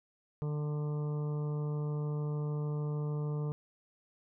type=harmonic tone; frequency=148.9 Hz; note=D3; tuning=24 cents sharp; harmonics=1 / 2 / 3 / 4 / 5 / 6 / 7 / 8; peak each=-32 / -48 / -42 / -53 / -58 / -55 / -55 / -56 dBFS; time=0.42-3.52 s; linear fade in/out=0 ms; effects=none